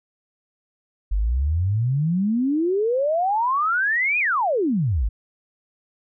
sine exponential two-way sweep, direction up then down, 46.25 to 2531 to 46.25 Hz, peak -18 dBFS, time 1.11-5.09 s, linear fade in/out 10 ms, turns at 4.19 s, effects none

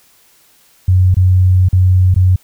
sine tone with dropouts, 92.2 Hz, F#2, 6 cents flat, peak -6 dBFS, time 0.88-2.36 s, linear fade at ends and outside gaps 5 ms, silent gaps 1.144-1.167 / 1.687-1.729 / 2.143-2.161 s, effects white hiss -50 dBFS RMS until 2.43 s

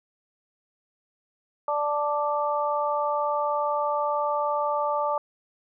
harmonic tone, 293.7 Hz, D4, in tune, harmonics 2 / 3 / 4, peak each -27 / -27 / -28 dBFS, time 1.68-5.18 s, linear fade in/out 2 ms, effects none

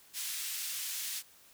white band-pass noise, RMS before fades -38 dBFS, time 0.13-1.23 s, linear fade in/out 50 ms, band 2300 to 14000 Hz, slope 12 dB/octave, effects white hiss -60 dBFS RMS until 1.53 s

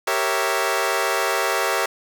15% pulse chord, G diminished seventh, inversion none, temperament equal, 392 / 466.2 / 554.4 / 659.3 Hz, G4 / Bb4 / Db5 / Fb5, 0 / 0 / 0 / 0 cents, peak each -19 dBFS, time 0.07-1.86 s, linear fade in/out 5 ms, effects none

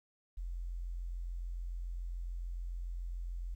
sine tone, 43.49 Hz, F1, 6 cents flat, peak -37 dBFS, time 0.37-3.55 s, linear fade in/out 10 ms, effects 12-bit

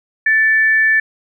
sine tone pair together, 1760 / 2275 Hz, A6 / C#7, 0 / +44 cents, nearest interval major third, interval 444 cents, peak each -10 / -22 dBFS, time 0.26-1 s, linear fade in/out 5 ms, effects none

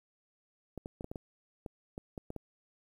clicks, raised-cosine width 2 ms, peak -27 dBFS, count 11, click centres 0.777 / 0.859 / 1.009 / 1.044 / 1.115 / 1.158 / 1.662 / 1.979 / 2.178 / 2.304 / 2.363 s, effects 10-bit

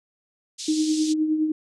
white band-pass noise, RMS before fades -34 dBFS, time 0.58-1.14 s, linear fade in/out 20 ms, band 3600 to 7100 Hz, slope 24 dB/octave
sine tone with tremolo, 310.7 Hz, D#4, 2 cents flat, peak -17 dBFS, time 0.68-1.52 s, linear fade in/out 5 ms, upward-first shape triangle, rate 9.7 Hz, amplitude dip 55%
effects resampled to 24000 Hz

